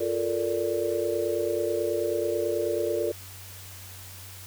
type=chord; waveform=sine; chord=Bb major seventh; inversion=second; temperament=just; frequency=349.6 / 437 / 466.2 / 582.7 Hz; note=F4 / A4 / Bb4 / D5; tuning=+2 / -12 / 0 / -14 cents; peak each=-30 dBFS; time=0-3.12 s; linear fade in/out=10 ms; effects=added 94 Hz sine -45 dBFS peak until 4.46 s + white hiss -45 dBFS RMS until 4.46 s